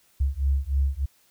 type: beating tone pair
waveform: sine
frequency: 67.1 / 70.4 Hz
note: C2 / C#2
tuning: +44 / +27 cents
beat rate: 3.3 Hz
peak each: -24 dBFS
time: 0.2-1.06 s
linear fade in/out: 10 ms
effects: white hiss -62 dBFS RMS until 1.3 s